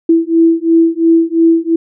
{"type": "beating tone pair", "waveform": "sine", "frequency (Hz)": [328.8, 331.7], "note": ["E4", "E4"], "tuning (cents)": [-4, 11], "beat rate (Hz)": 2.9, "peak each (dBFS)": -10, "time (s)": [0.09, 1.76], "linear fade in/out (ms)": 5, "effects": []}